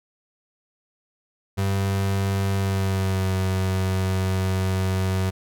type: tone with pitch glide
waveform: 35% pulse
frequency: 97.6 to 94.28 Hz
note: G2 to F#2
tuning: -7 to +33 cents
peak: -19 dBFS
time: 1.57-5.31 s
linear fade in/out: 20 ms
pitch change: -60 cents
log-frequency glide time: 2.53-3.32 s
effects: none